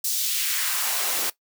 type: noise with high-pass filter sweep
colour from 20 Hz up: white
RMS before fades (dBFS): -25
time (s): 0.04-1.3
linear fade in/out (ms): 5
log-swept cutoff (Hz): 5700 to 300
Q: 1.2
effects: noise-tail reverb RT60 0.1 s tail -18 dB re dry